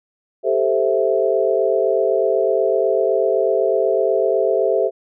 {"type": "chord", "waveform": "sine", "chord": "A minor seventh", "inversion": "third", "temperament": "equal", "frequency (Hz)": [392, 440, 523.3, 659.3], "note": ["G4", "A4", "C5", "E5"], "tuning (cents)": [0, 0, 0, 0], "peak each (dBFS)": -20, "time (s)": [0.43, 4.91], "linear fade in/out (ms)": 50, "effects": []}